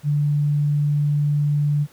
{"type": "tone", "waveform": "sine", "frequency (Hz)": 146.6, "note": "D3", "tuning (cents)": -3, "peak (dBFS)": -16, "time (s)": [0.03, 1.87], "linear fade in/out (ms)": 50, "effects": ["pink hiss -52 dBFS RMS until 1.92 s", "high-pass 80 Hz 12 dB/octave"]}